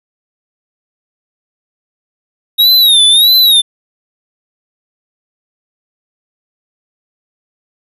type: tone with vibrato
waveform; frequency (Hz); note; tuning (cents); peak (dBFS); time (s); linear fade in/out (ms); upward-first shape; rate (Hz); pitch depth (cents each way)
square; 3756; A#7; +12; -5; 2.58-3.62; 20; sine; 1.6; 130
effects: resampled to 32000 Hz